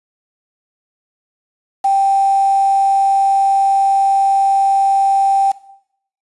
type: tone with quantisation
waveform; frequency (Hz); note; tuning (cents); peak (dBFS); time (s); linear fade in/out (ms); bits
sine; 785; G5; +2; -10; 1.84-5.52; 10; 5
effects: noise-tail reverb RT60 0.7 s tail -17 dB re dry + resampled to 24000 Hz